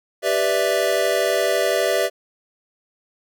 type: chord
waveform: square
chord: E minor seventh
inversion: first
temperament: equal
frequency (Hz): 392 / 493.9 / 587.3 / 659.3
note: G4 / B4 / D5 / E5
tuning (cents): 0 / 0 / 0 / 0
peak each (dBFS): -25 / -25 / -23 / -23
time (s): 0.22-2.1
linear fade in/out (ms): 50
effects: none